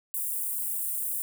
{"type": "high-pass noise", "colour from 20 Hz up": "white", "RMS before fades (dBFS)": -31, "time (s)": [0.14, 1.22], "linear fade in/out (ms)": 0, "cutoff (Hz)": 8500, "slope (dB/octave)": 48, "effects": []}